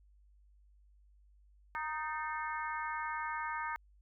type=harmonic tone with a mistuned harmonic; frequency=310 Hz; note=D#4; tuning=6 cents flat; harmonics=3 / 4 / 5 / 6 / 7; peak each=-39 / -41 / -43 / -45 / -46 dBFS; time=1.75-3.76 s; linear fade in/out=0 ms; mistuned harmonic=6; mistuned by=-61 cents; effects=added 50 Hz sine -61 dBFS peak until 4.01 s